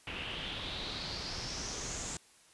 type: noise with low-pass filter sweep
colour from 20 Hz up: pink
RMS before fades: -40 dBFS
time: 0.07-2.17 s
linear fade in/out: 2 ms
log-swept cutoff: 2700 to 7500 Hz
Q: 5.4
effects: white hiss -62 dBFS RMS until 2.53 s + resampled to 24000 Hz